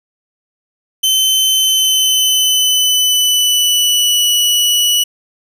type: tone with pitch glide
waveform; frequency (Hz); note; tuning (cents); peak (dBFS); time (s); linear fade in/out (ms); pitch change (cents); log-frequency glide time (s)
sawtooth; 3070 to 2943; G7 to F#7; -37 to -10; -7; 1.03-5.04; 10; -73; 1.53-4.32
effects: none